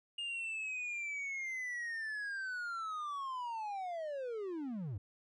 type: linear sweep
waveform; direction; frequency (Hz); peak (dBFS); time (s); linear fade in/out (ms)
triangle; down; 2841 to 87.31; -36; 0.18-4.98; 5
effects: resampled to 22050 Hz